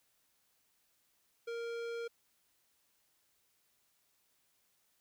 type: tone with tanh clipping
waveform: sine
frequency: 466.2 Hz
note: A#4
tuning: in tune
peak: -40 dBFS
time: 1.47-2.08 s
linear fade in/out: 10 ms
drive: 18 dB
effects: white hiss -75 dBFS RMS until 5 s